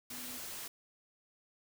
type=tone in noise; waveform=sine; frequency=247.5 Hz; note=B3; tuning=4 cents sharp; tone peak=-51 dBFS; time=0.11-0.38 s; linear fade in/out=5 ms; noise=white; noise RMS=-44 dBFS; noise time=0.1-0.68 s; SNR=-10 dB; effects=none